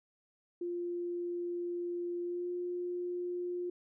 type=tone with pitch glide; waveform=sine; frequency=349.2 to 354.5 Hz; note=F4 to F4; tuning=0 to +26 cents; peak=-34 dBFS; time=0.61-3.7 s; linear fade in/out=5 ms; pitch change=+26 cents; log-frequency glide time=2.22-2.5 s; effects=none